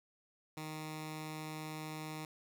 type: tone with notch filter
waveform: 10% pulse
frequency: 155.56 Hz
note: D#3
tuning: in tune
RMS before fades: -44 dBFS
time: 0.57-2.25 s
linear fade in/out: 2 ms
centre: 550 Hz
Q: 1.5
effects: none